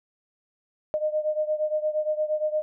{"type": "beating tone pair", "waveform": "sine", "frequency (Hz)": [610, 618.6], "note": ["D#5", "D#5"], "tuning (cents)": [-34, -10], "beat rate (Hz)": 8.6, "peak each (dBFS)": [-25, -28], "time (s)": [0.94, 2.62], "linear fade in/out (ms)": 0, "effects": []}